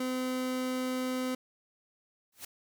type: tone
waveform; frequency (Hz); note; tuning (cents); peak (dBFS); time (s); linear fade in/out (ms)
30% pulse; 255.7; C4; -40; -28; 0-1.35; 5
type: noise with exponential growth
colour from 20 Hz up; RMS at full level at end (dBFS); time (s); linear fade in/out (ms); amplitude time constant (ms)
white; -38; 2.32-2.45; 5; 28
effects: none